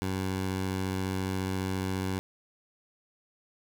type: tone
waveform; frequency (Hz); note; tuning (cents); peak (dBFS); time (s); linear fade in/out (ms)
15% pulse; 94.5; F#2; +37; -23; 0.02-2.19; 0
effects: none